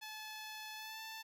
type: tone with pitch glide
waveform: 10% pulse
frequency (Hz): 863 to 884.2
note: A5 to A5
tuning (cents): -34 to +8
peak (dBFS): -37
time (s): 0.01-1.23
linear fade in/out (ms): 20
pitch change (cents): +42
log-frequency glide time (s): 0.75-1.01
effects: none